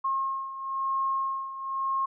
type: beating tone pair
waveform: sine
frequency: 1076 / 1077 Hz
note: C6 / C6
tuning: +48 / +50 cents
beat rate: 1 Hz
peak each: -28 / -33 dBFS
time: 0.04-2.06 s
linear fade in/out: 10 ms
effects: none